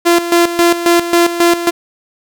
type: tone with tremolo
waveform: sawtooth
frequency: 343.1 Hz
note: F4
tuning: 31 cents flat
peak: -3 dBFS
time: 0.05-1.71 s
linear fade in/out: 20 ms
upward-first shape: square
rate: 3.7 Hz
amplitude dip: 70%
effects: none